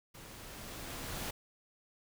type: noise with level ramp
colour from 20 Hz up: pink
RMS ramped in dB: -52 to -39 dBFS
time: 0.14-1.31 s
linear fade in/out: 10 ms
effects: none